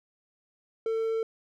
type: tone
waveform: triangle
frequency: 448.6 Hz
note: A4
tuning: 34 cents sharp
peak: -24 dBFS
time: 0.86-1.23 s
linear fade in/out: 2 ms
effects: none